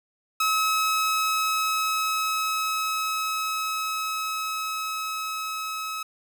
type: tone with level ramp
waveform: sawtooth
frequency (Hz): 1285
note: E6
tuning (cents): -45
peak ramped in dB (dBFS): -17 to -26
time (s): 0.4-6.03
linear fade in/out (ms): 5
effects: none